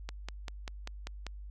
click train, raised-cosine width 0.2 ms, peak -22 dBFS, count 7, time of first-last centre 0.09-1.266 s, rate 5.1 Hz, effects added 50 Hz sine -42 dBFS peak until 1.5 s

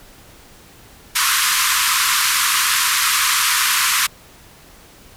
pink band-pass noise, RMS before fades -17 dBFS, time 1.15-4.07 s, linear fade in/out 10 ms, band 1000 to 14000 Hz, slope 96 dB/octave, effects pink hiss -45 dBFS RMS until 5.16 s

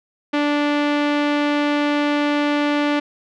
sawtooth tone with low-pass filter, 292.5 Hz, D4, 7 cents flat, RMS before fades -19 dBFS, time 0.33-3 s, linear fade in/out 10 ms, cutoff 3000 Hz, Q 1.2, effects none

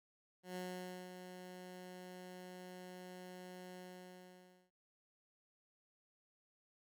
15% pulse tone with ADSR envelope, 182.1 Hz, F#3, 27 cents flat, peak -36 dBFS, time 0.43-4.71 s, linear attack 130 ms, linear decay 530 ms, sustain -8 dB, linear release 930 ms, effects none

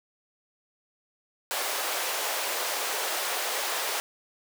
pink high-pass noise, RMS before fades -30 dBFS, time 1.51-4 s, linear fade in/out 0 ms, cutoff 490 Hz, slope 24 dB/octave, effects none

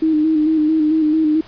sine tone with vibrato, 311.3 Hz, D#4, 1 cent sharp, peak -12 dBFS, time 0.02-1.41 s, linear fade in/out 5 ms, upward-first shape square, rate 4.5 Hz, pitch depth 36 cents each way, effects pink hiss -43 dBFS RMS until 1.47 s + resampled to 11025 Hz

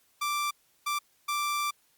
sawtooth tone bursts at uneven times, 1174.7 Hz, D6, in tune, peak -24 dBFS, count 3, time 0.21-0.51 / 0.86-0.99 / 1.28-1.71 s, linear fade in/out 10 ms, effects white hiss -67 dBFS RMS until 1.97 s + Opus 48 kbps

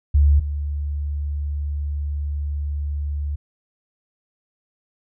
sine tone pair in turn, 72.2 / 72.74 Hz, D2 / D2, -29 / -16 cents, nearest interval unison, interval 13 cents, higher second, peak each -11 / -22 dBFS, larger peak first, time 0.14-0.4 / 0.4-3.36 s, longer second, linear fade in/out 10 ms, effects none

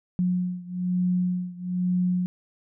sine beating tone pair, 180 / 181.1 Hz, F#3 / F#3, -47 / -37 cents, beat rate 1.1 Hz, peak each -25 / -27 dBFS, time 0.19-2.26 s, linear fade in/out 0 ms, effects none

